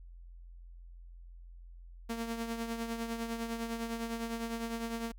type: tone with tremolo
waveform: sawtooth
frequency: 230 Hz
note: A#3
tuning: 23 cents flat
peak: -29 dBFS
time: 2.09-5.12 s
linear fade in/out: 10 ms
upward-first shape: triangle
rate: 9.9 Hz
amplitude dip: 60%
effects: added 43 Hz sine -48 dBFS peak until 5.18 s

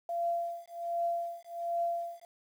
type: tone with tremolo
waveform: sine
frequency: 685 Hz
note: F5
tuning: 34 cents flat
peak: -27 dBFS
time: 0.09-2.25 s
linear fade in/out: 2 ms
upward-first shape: triangle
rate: 1.3 Hz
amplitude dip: 100%
effects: 10-bit

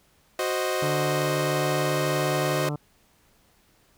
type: chord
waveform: sawtooth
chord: C diminished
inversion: second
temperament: equal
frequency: 370 / 523.3 / 622.3 Hz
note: Gb4 / C5 / Eb5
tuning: 0 / 0 / 0 cents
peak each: -25 / -25 / -25 dBFS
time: 0.39-2.69 s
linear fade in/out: 2 ms
type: harmonic tone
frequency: 147.7 Hz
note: D3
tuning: 10 cents sharp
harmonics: 1 / 2 / 3 / 4 / 5 / 6 / 7 / 8 / 9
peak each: -28 / -34 / -38 / -40 / -42 / -44 / -45 / -46 / -47 dBFS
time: 0.82-2.76 s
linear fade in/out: 5 ms
effects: pink hiss -62 dBFS RMS until 3.97 s

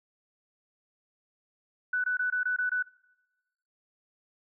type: tone bursts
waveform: sine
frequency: 1490 Hz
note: F#6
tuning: 12 cents sharp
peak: -25 dBFS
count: 7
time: 1.93-2.826 s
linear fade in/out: 5 ms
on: 110 ms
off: 21 ms
effects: noise-tail reverb RT60 1.0 s tail -22 dB re dry

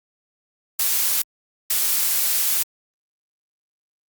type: noise bursts at uneven times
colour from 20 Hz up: blue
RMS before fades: -20 dBFS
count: 2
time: 0.79-1.22 / 1.7-2.63 s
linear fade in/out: 5 ms
effects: Opus 48 kbps

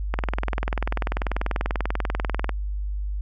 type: click train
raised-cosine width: 0.5 ms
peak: -10 dBFS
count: 49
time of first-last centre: 0.14-2.493 s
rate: 20.4 Hz
effects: added 50 Hz sine -25 dBFS peak until 3.21 s

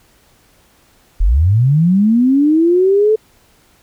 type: linear sweep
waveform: sine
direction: up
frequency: 35.33 to 441.6 Hz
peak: -8 dBFS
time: 1.2-3.16 s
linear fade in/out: 10 ms
effects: pink hiss -52 dBFS RMS until 3.82 s

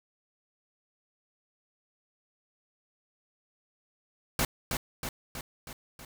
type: noise with echo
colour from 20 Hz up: pink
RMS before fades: -27 dBFS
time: 4.39-4.45 s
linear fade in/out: 2 ms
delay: 320 ms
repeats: 5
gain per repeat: -4 dB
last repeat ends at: 6.05 s
effects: none

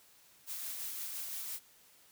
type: noise with tremolo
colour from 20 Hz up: blue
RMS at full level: -40 dBFS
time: 0.46-1.6 s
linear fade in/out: 50 ms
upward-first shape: sine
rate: 5.8 Hz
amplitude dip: 25%
effects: white hiss -63 dBFS RMS until 2.11 s

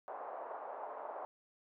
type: band-pass noise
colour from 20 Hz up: pink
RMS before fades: -45 dBFS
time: 0.08-1.25 s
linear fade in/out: 0 ms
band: 580 to 1000 Hz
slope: 24 dB/octave
effects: none

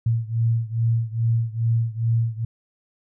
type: beating tone pair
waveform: sine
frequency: 114 / 116.4 Hz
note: A#2 / A#2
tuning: -38 / -2 cents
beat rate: 2.4 Hz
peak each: -21 / -23 dBFS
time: 0.06-2.45 s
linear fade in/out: 5 ms
effects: none

